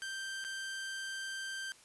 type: tone with dropouts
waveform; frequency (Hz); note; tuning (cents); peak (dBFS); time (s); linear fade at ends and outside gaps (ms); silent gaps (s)
sawtooth; 1568; G6; 0; -35; 0.02-1.72; 0; 0.441-0.448
effects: white hiss -60 dBFS RMS until 1.84 s + resampled to 24000 Hz